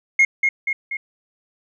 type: tone with echo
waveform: sine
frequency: 2150 Hz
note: C7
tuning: 47 cents sharp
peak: -8 dBFS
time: 0.19-0.25 s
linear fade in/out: 5 ms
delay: 240 ms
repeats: 3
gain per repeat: -5 dB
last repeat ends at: 0.97 s
effects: tanh soft clip ceiling -9 dBFS